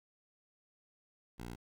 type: tone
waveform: 10% pulse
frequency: 59.1 Hz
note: A#1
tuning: 24 cents sharp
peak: -35 dBFS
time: 1.38-1.56 s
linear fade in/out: 20 ms
effects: 12-bit